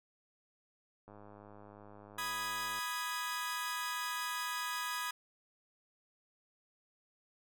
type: click train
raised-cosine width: 1 ms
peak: -40 dBFS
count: 177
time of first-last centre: 1.08-2.789 s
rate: 103 Hz
type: chord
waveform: sawtooth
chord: G# minor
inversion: first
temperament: equal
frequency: 987.8 / 1244.5 / 1661.2 Hz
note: B5 / D#6 / G#6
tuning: 0 / 0 / 0 cents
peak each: -37 dBFS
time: 2.18-5.11 s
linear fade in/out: 5 ms
effects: none